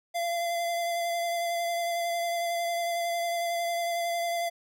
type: tone with vibrato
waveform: square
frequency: 685 Hz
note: F5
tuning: 34 cents flat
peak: -28 dBFS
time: 0.14-4.5 s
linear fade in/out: 20 ms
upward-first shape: sine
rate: 11 Hz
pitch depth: 17 cents each way
effects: none